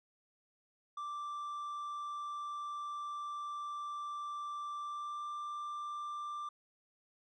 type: tone with pitch glide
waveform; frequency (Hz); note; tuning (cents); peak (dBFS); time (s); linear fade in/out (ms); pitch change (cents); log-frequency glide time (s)
triangle; 1174.7 to 1182.9; D6 to D6; 0 to +12; -37; 0.97-6.49; 5; +12; 4.8-5.26
effects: resampled to 22050 Hz